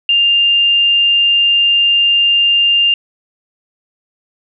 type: tone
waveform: sine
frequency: 2800 Hz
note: F7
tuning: 4 cents sharp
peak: -8 dBFS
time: 0.09-2.94 s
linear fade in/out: 2 ms
effects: none